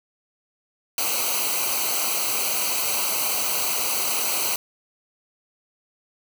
white noise with comb filter, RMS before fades -24 dBFS, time 0.98-4.56 s, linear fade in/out 2 ms, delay 0.57 ms, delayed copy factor -0.85, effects none

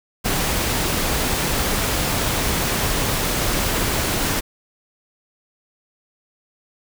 pink noise, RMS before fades -21 dBFS, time 0.24-4.41 s, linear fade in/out 20 ms, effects none

